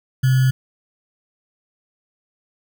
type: tone with sample-and-hold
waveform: sine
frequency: 130 Hz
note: C3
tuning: 11 cents flat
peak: -12 dBFS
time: 0.23-0.51 s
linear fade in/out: 10 ms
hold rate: 1575 Hz
effects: none